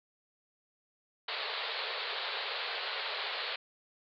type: band-pass noise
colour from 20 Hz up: white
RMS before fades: -37 dBFS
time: 1.28-3.56 s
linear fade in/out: 5 ms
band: 400 to 4500 Hz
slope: 96 dB/octave
effects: none